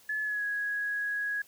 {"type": "tone with pitch glide", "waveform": "sine", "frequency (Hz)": [1717, 1663.3], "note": ["A6", "G#6"], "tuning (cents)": [-43, 2], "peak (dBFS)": -29, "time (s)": [0.09, 1.42], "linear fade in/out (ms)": 5, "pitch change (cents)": -55, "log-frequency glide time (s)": [0.22, 0.44], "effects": ["white hiss -59 dBFS RMS until 1.47 s"]}